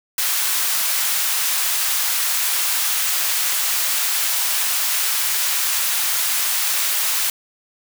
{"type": "high-pass noise", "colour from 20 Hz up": "white", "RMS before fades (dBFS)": -20, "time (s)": [0.18, 7.3], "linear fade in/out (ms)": 2, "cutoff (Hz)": 980, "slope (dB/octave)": 12, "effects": []}